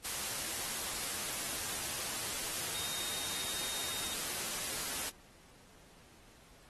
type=tone in noise; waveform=sine; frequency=3710 Hz; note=A#7; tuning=9 cents flat; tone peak=-44 dBFS; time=2.74-4.14 s; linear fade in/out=10 ms; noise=white; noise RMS=-38 dBFS; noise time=0.04-5.1 s; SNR=-9 dB; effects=pink hiss -61 dBFS RMS until 6.69 s + AAC 32 kbps